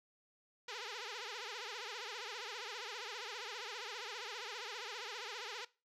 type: tone with vibrato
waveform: 5% pulse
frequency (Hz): 451.3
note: A4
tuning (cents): +44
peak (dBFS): -31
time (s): 0.68-5.65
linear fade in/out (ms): 5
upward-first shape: triangle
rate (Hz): 15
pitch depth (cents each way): 230
effects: noise-tail reverb RT60 0.3 s tail -20 dB re dry + low-pass 6000 Hz 12 dB/octave